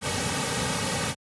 pink noise with comb filter, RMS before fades -27 dBFS, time 0.01-1.15 s, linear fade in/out 50 ms, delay 2.9 ms, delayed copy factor -0.75, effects high-pass 100 Hz 12 dB/octave + resampled to 24000 Hz

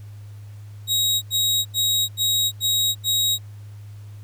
sawtooth tone bursts, 3803 Hz, A#7, 34 cents sharp, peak -15 dBFS, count 6, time 0.87-3.385 s, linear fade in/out 50 ms, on 350 ms, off 83 ms, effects added 103 Hz sine -36 dBFS peak until 4.23 s + pink hiss -56 dBFS RMS until 4.23 s

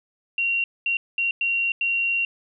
sine tone bursts at uneven times, 2752 Hz, F7, 26 cents flat, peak -20 dBFS, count 5, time 0.38-0.64 / 0.86-0.97 / 1.18-1.31 / 1.41-1.72 / 1.81-2.25 s, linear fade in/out 2 ms, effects none

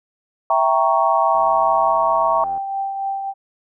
sine chord, E diminished seventh, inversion none, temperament equal, 659.3 / 784 / 932.3 / 1108.7 Hz, E5 / G5 / Bb5 / Db6, 0 / 0 / 0 / 0 cents, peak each -19 dBFS, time 0.5-2.44 s, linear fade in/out 2 ms
click train, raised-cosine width 1 ms, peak -28 dBFS, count 106, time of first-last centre 1.35-2.577 s, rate 85.6 Hz
sine tone with tremolo, 784 Hz, G5, in tune, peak -19 dBFS, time 1.9-3.34 s, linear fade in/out 50 ms, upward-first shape triangle, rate 3.6 Hz, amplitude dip 45%
effects none

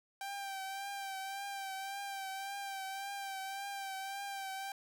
sawtooth tone with vibrato, 784 Hz, G5, in tune, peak -36 dBFS, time 0.21-4.72 s, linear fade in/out 2 ms, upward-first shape triangle, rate 1.8 Hz, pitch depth 40 cents each way, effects none

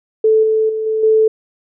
sine tone with level steps, 438.1 Hz, A4, 7 cents flat, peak -8 / -11 / -17 / -14 / -8 dBFS, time 0.24-1.28 s, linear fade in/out 5 ms, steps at 0.43 / 0.69 / 0.86 / 1.03 s, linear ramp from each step 5 ms, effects none

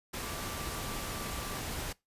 sine tone in noise, 1169 Hz, D6, 8 cents flat, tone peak -46 dBFS, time 0.22-1.58 s, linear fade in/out 10 ms, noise pink, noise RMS -38 dBFS, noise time 0.13-1.93 s, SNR -11 dB, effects noise-tail reverb RT60 0.2 s tail -22 dB re dry + resampled to 32000 Hz

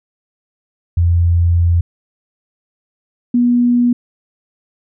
sine tone pair in turn, 85.7 / 242.4 Hz, F2 / B3, -32 / -32 cents, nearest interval octave + tritone, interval 1800 cents, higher second, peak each -9 dBFS, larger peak neither, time 0.97-1.81 / 3.34-3.93 s, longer first, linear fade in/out 5 ms, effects none

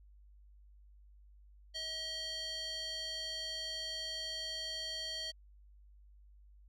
square tone with band-pass filter, 638 Hz, D#5, 43 cents sharp, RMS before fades -41 dBFS, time 1.74-5.32 s, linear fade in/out 20 ms, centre 4000 Hz, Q 6.7, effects added 50 Hz sine -57 dBFS peak until 6.68 s

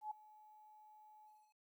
sine tone with ADSR envelope, 853 Hz, G#5, 46 cents sharp, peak -39 dBFS, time 0.01-1.56 s, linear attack 100 ms, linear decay 6 ms, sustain -21 dB, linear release 300 ms, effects 13-bit

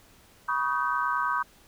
sine tone cluster, 975 / 1116 / 1245 / 1541 Hz, B5 / C#6 / D#6 / G6, -23 / +11 / +1 / -30 cents, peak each -30 dBFS, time 0.48-1.43 s, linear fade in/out 10 ms, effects pink hiss -57 dBFS RMS until 1.67 s

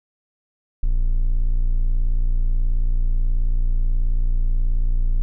triangle tone, 29.25 Hz, A#0, 7 cents sharp, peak -13 dBFS, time 0.83-5.22 s, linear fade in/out 0 ms, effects none

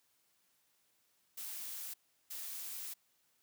blue noise bursts at uneven times, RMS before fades -44 dBFS, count 2, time 1.37-1.94 / 2.3-2.94 s, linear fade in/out 10 ms, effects white hiss -75 dBFS RMS until 3.42 s + high-pass 80 Hz 12 dB/octave

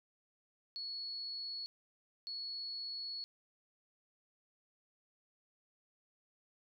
sine tone bursts at uneven times, 4378 Hz, C#8, 22 cents flat, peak -40 dBFS, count 2, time 0.76-1.66 / 2.27-3.24 s, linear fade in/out 0 ms, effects none

